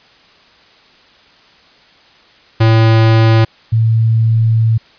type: tone pair in turn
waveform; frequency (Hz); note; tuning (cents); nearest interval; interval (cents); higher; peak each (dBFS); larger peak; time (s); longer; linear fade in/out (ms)
square / sine; 112.2 / 112.65; A2 / A2; +34 / +41; unison; 7; second; -7 / -8; first; 2.6-3.45 / 3.72-4.78; second; 10
effects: white hiss -46 dBFS RMS until 4.98 s + resampled to 11025 Hz